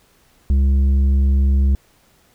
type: tone with tanh clipping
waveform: sine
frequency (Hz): 68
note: C#2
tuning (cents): -33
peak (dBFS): -13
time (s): 0.5-1.75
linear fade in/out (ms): 0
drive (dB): 7
effects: pink hiss -56 dBFS RMS until 2.34 s